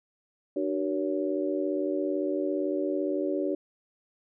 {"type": "harmonic tone with a mistuned harmonic", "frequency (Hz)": 94, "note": "F#2", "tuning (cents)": 28, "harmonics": [3, 4, 5, 6], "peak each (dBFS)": [-30, -30, -38, -32], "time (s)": [0.56, 3.55], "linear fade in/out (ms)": 5, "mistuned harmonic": 3, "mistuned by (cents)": 97, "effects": []}